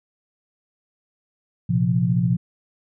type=chord; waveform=sine; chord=Bb suspended second; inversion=none; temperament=equal; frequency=116.54 / 130.81 / 174.61 Hz; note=Bb2 / C3 / F3; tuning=0 / 0 / 0 cents; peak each=-22 / -22 / -20 dBFS; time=1.69-2.37 s; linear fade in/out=10 ms; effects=none

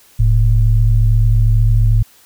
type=tone pair together; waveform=sine; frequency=41.2 / 110 Hz; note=E1 / A2; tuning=0 / 0 cents; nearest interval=octave + perfect fourth; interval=1700 cents; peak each=-11 dBFS; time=0.19-2.03 s; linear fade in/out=10 ms; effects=white hiss -48 dBFS RMS until 2.25 s

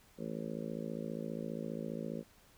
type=harmonic tone; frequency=54.9 Hz; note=A1; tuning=3 cents flat; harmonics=3 / 4 / 5 / 6 / 7 / 8 / 9 / 10; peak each=-44 / -42 / -47 / -49 / -48 / -49 / -47 / -48 dBFS; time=0.17-2.24 s; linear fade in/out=50 ms; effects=pink hiss -64 dBFS RMS until 2.57 s

